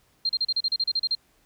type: tone bursts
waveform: sine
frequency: 4186 Hz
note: C8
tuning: in tune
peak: -21 dBFS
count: 12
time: 0.25-1.151 s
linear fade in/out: 5 ms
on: 43 ms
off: 35 ms
effects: pink hiss -64 dBFS RMS until 1.45 s